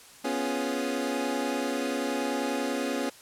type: chord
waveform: 25% pulse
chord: C# dominant seventh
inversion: third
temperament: equal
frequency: 246.9 / 277.2 / 349.2 / 415.3 Hz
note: B3 / C#4 / E#4 / G#4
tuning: 0 / 0 / 0 / 0 cents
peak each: -29 / -27 / -33 / -32 dBFS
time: 0.24-3.1 s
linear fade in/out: 10 ms
effects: white hiss -51 dBFS RMS until 3.21 s + low-pass 11000 Hz 12 dB/octave

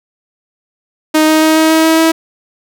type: tone with pitch steps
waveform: sawtooth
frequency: 311.1 / 313.3 / 315.4 / 317.6 / 319.8 / 322.1 / 324.3 Hz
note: D#4 / D#4 / D#4 / D#4 / D#4 / E4 / E4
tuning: 0 / +12 / +24 / +36 / +48 / -40 / -28 cents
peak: -3 dBFS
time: 1.14-2.12 s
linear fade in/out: 10 ms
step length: 140 ms
effects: none

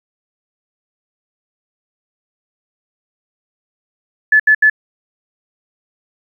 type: tone bursts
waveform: sine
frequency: 1729 Hz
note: A6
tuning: 31 cents flat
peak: -6 dBFS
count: 3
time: 4.32-4.699 s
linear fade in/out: 5 ms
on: 77 ms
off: 74 ms
effects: 8-bit

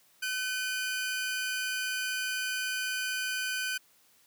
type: tone pair together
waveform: sawtooth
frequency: 1520 / 2447 Hz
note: F#6 / D#7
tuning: +46 / -29 cents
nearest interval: minor sixth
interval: 825 cents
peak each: -28 / -34 dBFS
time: 0.22-3.78 s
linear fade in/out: 10 ms
effects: white hiss -64 dBFS RMS until 4.26 s + high-pass 100 Hz 12 dB/octave

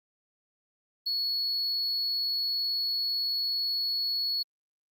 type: tone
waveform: sine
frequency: 4379 Hz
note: C#8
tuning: 22 cents flat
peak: -24 dBFS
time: 1.06-4.43 s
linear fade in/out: 10 ms
effects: tanh soft clip ceiling -26 dBFS + Opus 32 kbps

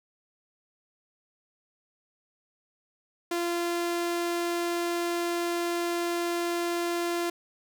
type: tone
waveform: sawtooth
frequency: 344.5 Hz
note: F4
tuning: 24 cents flat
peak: -23 dBFS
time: 3.31-7.3 s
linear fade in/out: 5 ms
effects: none

